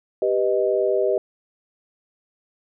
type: chord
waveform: sine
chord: G augmented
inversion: none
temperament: equal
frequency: 392 / 493.9 / 622.3 Hz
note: G4 / B4 / D#5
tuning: 0 / 0 / 0 cents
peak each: -21 / -23 / -22 dBFS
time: 0.22-1.18 s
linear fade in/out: 2 ms
effects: none